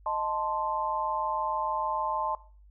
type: chord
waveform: sine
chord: A diminished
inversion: second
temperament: equal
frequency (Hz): 622.3 / 880 / 1046.5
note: Eb5 / A5 / C6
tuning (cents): 0 / 0 / 0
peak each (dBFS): -35 / -30 / -31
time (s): 0.06-2.35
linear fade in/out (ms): 2
effects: noise-tail reverb RT60 0.4 s tail -18 dB re dry + added 50 Hz sine -52 dBFS peak until 2.7 s